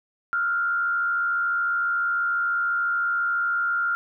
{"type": "tone with frequency modulation", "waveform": "sine", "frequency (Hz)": 1396.9, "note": "F6", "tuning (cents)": 0, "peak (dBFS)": -21, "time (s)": [0.33, 3.95], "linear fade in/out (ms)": 0, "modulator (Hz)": 74, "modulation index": 0.57, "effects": []}